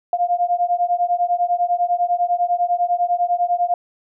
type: beating tone pair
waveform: sine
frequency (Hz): 699 / 709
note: F5 / F5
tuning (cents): +1 / +26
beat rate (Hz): 10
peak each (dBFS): -19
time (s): 0.13-3.74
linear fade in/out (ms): 2
effects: none